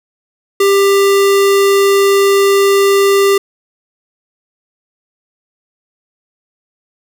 square tone, 396.2 Hz, G4, 18 cents sharp, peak -8 dBFS, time 0.6-3.38 s, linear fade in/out 5 ms, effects none

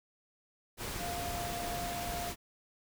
sine tone in noise, 698.5 Hz, F5, in tune, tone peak -38 dBFS, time 0.98-2.33 s, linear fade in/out 50 ms, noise pink, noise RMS -39 dBFS, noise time 0.77-2.36 s, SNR -2 dB, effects none

